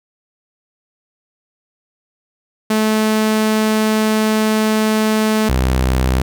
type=tone pair in turn; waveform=sawtooth; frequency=216.9 / 64.13 Hz; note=A3 / C2; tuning=-25 / -34 cents; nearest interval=octave + major sixth; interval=2109 cents; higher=first; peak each=-9 dBFS; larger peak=neither; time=2.7-5.49 / 5.49-6.22 s; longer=first; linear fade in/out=5 ms; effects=none